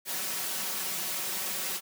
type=noise with comb filter; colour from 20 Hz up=white; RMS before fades=-33 dBFS; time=0.05-1.81 s; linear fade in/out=50 ms; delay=5.3 ms; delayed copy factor=+0.7; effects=high-pass 150 Hz 12 dB/octave